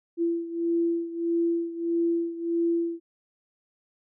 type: beating tone pair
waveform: sine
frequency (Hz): 337 / 338.6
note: E4 / E4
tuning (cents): +38 / +46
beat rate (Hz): 1.6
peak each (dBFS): -25 / -29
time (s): 0.17-3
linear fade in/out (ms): 50
effects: none